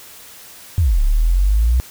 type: exponential two-way sweep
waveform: sine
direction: down then up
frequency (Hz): 99.3 to 34 to 63.6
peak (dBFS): -11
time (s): 0.78-1.8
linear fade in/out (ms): 0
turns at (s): 1.01
effects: white hiss -40 dBFS RMS until 1.9 s